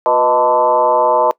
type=tone with frequency modulation; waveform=sine; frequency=754 Hz; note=F#5; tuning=32 cents sharp; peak=-9 dBFS; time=0.06-1.31 s; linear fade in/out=0 ms; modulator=131 Hz; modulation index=2.3; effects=noise-tail reverb RT60 0.1 s tail -21 dB re dry + high-pass 300 Hz 12 dB/octave